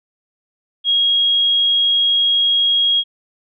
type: tone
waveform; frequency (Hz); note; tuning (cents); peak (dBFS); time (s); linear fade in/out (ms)
sine; 3284; G#7; -20; -12; 0.84-3.04; 50
effects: none